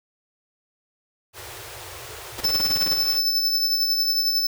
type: band-stop noise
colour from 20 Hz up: pink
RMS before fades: -37 dBFS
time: 1.33-3.21 s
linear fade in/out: 50 ms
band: 130 to 340 Hz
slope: 96 dB/octave
type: noise bursts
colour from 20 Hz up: pink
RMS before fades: -30 dBFS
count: 11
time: 2.38-2.937 s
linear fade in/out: 5 ms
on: 27 ms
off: 26 ms
type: tone with tremolo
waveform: square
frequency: 5274 Hz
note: E8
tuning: in tune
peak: -18 dBFS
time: 2.44-4.47 s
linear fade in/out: 5 ms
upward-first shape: sine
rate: 11 Hz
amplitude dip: 40%
effects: high-pass 80 Hz 12 dB/octave